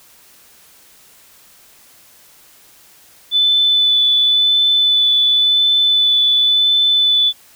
sine tone with vibrato, 3494 Hz, A7, 13 cents flat, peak -10 dBFS, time 3.31-7.33 s, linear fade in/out 50 ms, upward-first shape sine, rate 0.93 Hz, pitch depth 11 cents each way, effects white hiss -47 dBFS RMS until 7.55 s

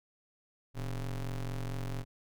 square ring-modulated tone, 69.3 Hz, C#2, in tune, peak -32 dBFS, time 0.74-2.05 s, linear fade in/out 50 ms, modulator 47.1 Hz, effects none

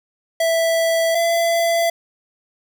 square tone pair in turn, 659.3 / 673.9 Hz, E5 / E5, 0 / +38 cents, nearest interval unison, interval 38 cents, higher second, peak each -16 dBFS, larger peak neither, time 0.4-1.15 / 1.15-1.9 s, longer neither, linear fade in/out 5 ms, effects none

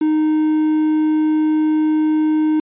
triangle tone with quantisation, 309.4 Hz, D#4, 10 cents flat, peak -11 dBFS, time 0.01-2.6 s, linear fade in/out 5 ms, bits 6, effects resampled to 8000 Hz

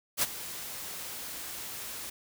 white noise with ADSR envelope, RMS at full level -25 dBFS, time 0.17-2.1 s, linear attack 55 ms, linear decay 29 ms, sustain -15 dB, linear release 6 ms, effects none

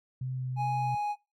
sine tone with vibrato, 128.5 Hz, C3, 31 cents flat, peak -31 dBFS, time 0.21-0.95 s, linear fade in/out 5 ms, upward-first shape sine, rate 2.5 Hz, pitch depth 10 cents each way
triangle tone, 830.6 Hz, G#5, in tune, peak -26 dBFS, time 0.56-1.16 s, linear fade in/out 50 ms
effects noise-tail reverb RT60 0.2 s tail -17 dB re dry + MP3 64 kbps

